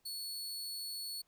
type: tone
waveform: sawtooth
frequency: 4407 Hz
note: C#8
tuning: 11 cents flat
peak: -37 dBFS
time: 0.05-1.22 s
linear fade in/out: 10 ms
effects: pink hiss -75 dBFS RMS until 1.27 s